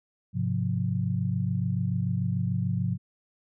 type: chord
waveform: sine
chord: F minor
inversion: first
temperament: equal with one note detuned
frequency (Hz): 103.83 / 130.81 / 177.36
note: Ab2 / C3 / F3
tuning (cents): 0 / 0 / +27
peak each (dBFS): -29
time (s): 0.33-2.98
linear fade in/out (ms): 50
effects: none